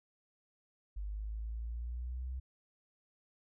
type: linear sweep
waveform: sine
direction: up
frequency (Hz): 49.7 to 64.9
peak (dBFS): -37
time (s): 0.96-2.4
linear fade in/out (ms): 10
effects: none